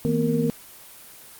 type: tone cluster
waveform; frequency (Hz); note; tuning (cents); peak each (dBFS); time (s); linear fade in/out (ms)
sine; 157.6 / 229.5 / 249.6 / 464.6; D#3 / A#3 / B3 / A#4; +23 / -27 / +19 / -6; -25; 0.05-0.5; 0
effects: white hiss -45 dBFS RMS until 1.39 s + Opus 24 kbps